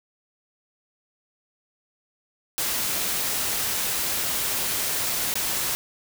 white noise with dropouts, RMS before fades -26 dBFS, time 2.58-5.75 s, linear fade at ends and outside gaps 0 ms, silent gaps 5.34-5.355 s, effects none

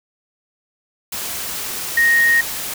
sine tone in noise, 1864.7 Hz, A#6, in tune, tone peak -11 dBFS, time 1.97-2.41 s, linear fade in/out 5 ms, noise white, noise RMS -26 dBFS, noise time 1.12-2.74 s, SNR +12 dB, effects none

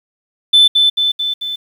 sine tone with echo, 3520 Hz, A7, in tune, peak -3 dBFS, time 0.53-0.68 s, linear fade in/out 10 ms, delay 220 ms, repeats 4, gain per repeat -4 dB, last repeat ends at 1.56 s, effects tanh soft clip ceiling -3 dBFS + 7-bit

